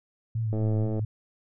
sine tone with vibrato, 110 Hz, A2, in tune, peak -25 dBFS, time 0.35-1.05 s, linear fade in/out 5 ms, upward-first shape sine, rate 4.3 Hz, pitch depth 54 cents each way
click train, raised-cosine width 2 ms, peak -19 dBFS, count 51, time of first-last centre 0.53-0.993 s, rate 108 Hz
effects none

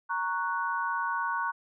sine chord, F# major, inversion first, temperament equal, 932.3 / 1108.7 / 1480 Hz, A#5 / C#6 / F#6, 0 / 0 / 0 cents, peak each -32 dBFS, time 0.09-1.52 s, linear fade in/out 20 ms, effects none

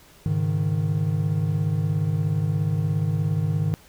triangle chord, Ab suspended fourth, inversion none, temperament equal, 103.83 / 138.59 / 155.56 Hz, Ab2 / Db3 / Eb3, 0 / 0 / 0 cents, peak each -23 / -27 / -21 dBFS, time 0.26-3.74 s, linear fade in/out 0 ms, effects pink hiss -52 dBFS RMS until 3.88 s

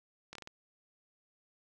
slowing click train, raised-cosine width 0.2 ms, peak -28 dBFS, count 5, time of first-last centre 0.33-0.474 s, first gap 23 ms, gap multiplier 1.31, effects none

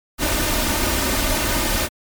pink noise with comb filter, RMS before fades -20 dBFS, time 0.18-1.89 s, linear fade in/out 50 ms, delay 3.3 ms, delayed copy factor +0.6, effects MP3 96 kbps

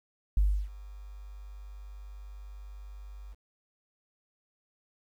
sine tone with ADSR envelope, 50 Hz, G1, 35 cents sharp, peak -19 dBFS, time 0.37-3.35 s, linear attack 3 ms, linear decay 310 ms, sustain -23 dB, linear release 27 ms, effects tanh soft clip ceiling -15 dBFS + 10-bit

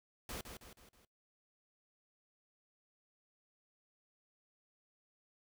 pink noise with echo, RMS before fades -44 dBFS, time 0.29-0.41 s, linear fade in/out 2 ms, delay 160 ms, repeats 4, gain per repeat -6 dB, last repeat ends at 1.05 s, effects noise-tail reverb RT60 0.2 s tail -24 dB re dry

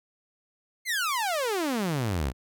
sawtooth exponential sweep, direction down, 2171 to 58.27 Hz, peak -22 dBFS, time 0.85-2.33 s, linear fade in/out 50 ms, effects none

